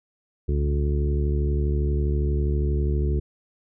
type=harmonic tone with a mistuned harmonic; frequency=72.4 Hz; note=D2; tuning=24 cents flat; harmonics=1 / 2 / 3 / 4 / 5 / 6; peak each=-21 / -28 / -35 / -38 / -31 / -36 dBFS; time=0.48-3.2 s; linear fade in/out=10 ms; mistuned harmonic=1; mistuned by=-60 cents; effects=none